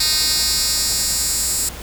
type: tone with high-pass filter sweep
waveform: 10% pulse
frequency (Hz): 310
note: D#4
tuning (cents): -6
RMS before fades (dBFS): -19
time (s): 0-1.69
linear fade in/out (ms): 5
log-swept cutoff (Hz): 4400 to 7500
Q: 1.8
effects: added 60 Hz sine -34 dBFS peak until 1.82 s + pink hiss -34 dBFS RMS until 1.82 s